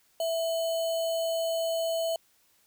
sine tone with sample-and-hold, 659.3 Hz, E5, in tune, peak -26 dBFS, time 0.2-2.16 s, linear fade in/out 2 ms, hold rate 3675 Hz, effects white hiss -66 dBFS RMS until 2.66 s

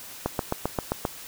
click train, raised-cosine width 1 ms, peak -10 dBFS, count 7, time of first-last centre 0.26-1.052 s, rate 7.58 Hz, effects white hiss -42 dBFS RMS until 1.27 s

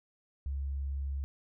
sine tone, 69 Hz, C#2, 7 cents flat, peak -32 dBFS, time 0.46-1.24 s, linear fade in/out 0 ms, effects none

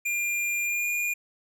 square tone with pitch glide, 2400 to 2426 Hz, D7 to D#7, +37 to -44 cents, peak -26 dBFS, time 0.05-1.14 s, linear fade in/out 10 ms, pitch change +19 cents, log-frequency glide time 0.65-0.87 s, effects none

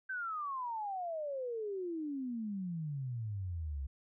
sine exponential sweep, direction down, 1568 to 65.41 Hz, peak -36 dBFS, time 0.09-3.87 s, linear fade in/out 10 ms, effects none

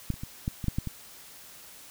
clicks, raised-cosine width 5 ms, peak -15 / -29 / -23 / -16 / -21 / -13 / -15 / -20 dBFS, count 8, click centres 0.103 / 0.14 / 0.235 / 0.479 / 0.642 / 0.683 / 0.785 / 0.873 s, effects white hiss -49 dBFS RMS until 1.9 s

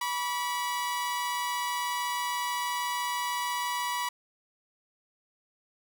sawtooth tone pair together, 976 / 1142.2 Hz, B5 / D6, -21 / -49 cents, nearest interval minor third, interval 272 cents, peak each -26 / -33 dBFS, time 0.01-4.09 s, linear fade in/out 5 ms, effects none

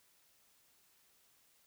silence, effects white hiss -70 dBFS RMS until 1.66 s

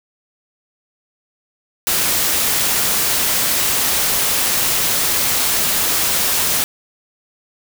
white noise, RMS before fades -17 dBFS, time 1.87-6.64 s, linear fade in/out 0 ms, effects none

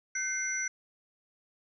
sine tone cluster, 1531 / 2103 / 5910 Hz, G6 / C7 / F#8, -41 / +8 / -3 cents, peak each -36 / -35 / -33 dBFS, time 0.15-0.68 s, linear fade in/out 5 ms, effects none

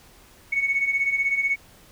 sine beating tone pair, 2204 / 2220 Hz, C#7 / C#7, -11 / +2 cents, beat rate 16 Hz, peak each -26 / -21 dBFS, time 0.52-1.56 s, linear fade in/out 10 ms, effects tanh soft clip ceiling -13 dBFS + pink hiss -52 dBFS RMS until 1.91 s

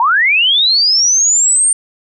sine linear sweep, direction up, 879 to 8870 Hz, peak -8 dBFS, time 0-1.73 s, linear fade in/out 2 ms, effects none

